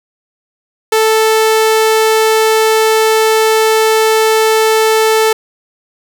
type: tone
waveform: sawtooth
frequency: 440 Hz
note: A4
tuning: in tune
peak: -4 dBFS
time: 0.92-5.33 s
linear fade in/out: 5 ms
effects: none